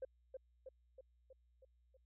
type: tone with echo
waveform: sine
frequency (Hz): 523.3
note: C5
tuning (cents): 0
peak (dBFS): -40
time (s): 0.02-0.05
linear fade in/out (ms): 5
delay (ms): 320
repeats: 6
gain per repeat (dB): -4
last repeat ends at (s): 1.97
effects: tanh soft clip ceiling -38 dBFS + added 60 Hz sine -70 dBFS peak until 2.05 s